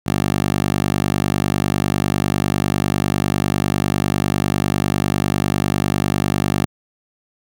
10% pulse tone with high-pass filter, 50 Hz, G1, 35 cents sharp, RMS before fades -19 dBFS, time 0.06-6.66 s, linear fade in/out 10 ms, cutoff 120 Hz, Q 0.9, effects none

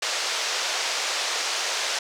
white band-pass noise, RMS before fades -27 dBFS, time 0.02-1.99 s, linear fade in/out 5 ms, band 450 to 6300 Hz, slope 24 dB/octave, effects none

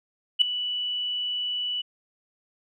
sine tone with ADSR envelope, 2960 Hz, F#7, in tune, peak -11 dBFS, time 0.39-1.82 s, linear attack 26 ms, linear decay 4 ms, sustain -15 dB, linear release 14 ms, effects tanh soft clip ceiling -7 dBFS

